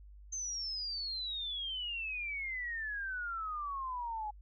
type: exponential sweep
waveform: sine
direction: down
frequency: 6340 to 830.6 Hz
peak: -36 dBFS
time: 0.32-4.31 s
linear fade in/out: 10 ms
effects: added 50 Hz sine -51 dBFS peak until 4.41 s